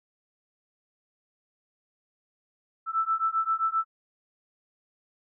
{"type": "beating tone pair", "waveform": "sine", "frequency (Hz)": [1318.5, 1326.1], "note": ["E6", "E6"], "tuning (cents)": [0, 10], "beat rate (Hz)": 7.6, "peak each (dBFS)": -27, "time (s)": [2.86, 3.85], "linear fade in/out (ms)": 50, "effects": []}